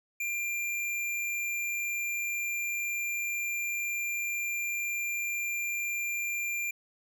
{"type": "tone", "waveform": "square", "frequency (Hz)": 2383, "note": "D7", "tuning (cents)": 25, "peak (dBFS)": -31, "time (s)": [0.2, 6.71], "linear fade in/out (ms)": 5, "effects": []}